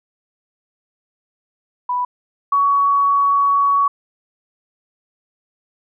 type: tone pair in turn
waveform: sine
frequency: 987.8 / 1123.9 Hz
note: B5 / C#6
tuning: 0 / +24 cents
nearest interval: major second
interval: 224 cents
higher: second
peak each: -17 / -12 dBFS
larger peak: second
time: 1.89-2.05 / 2.52-3.88 s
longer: second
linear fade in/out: 5 ms
effects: none